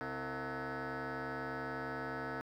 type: tone with frequency modulation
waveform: sine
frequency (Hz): 523.3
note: C5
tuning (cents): 0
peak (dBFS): -35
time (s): 0.01-2.41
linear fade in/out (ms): 0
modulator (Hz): 195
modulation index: 6.1
effects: tanh soft clip ceiling -37 dBFS + 12-bit